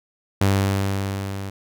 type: tone with level ramp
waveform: sawtooth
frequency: 98 Hz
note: G2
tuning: in tune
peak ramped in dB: -11 to -25 dBFS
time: 0.41-1.5 s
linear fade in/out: 5 ms
effects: none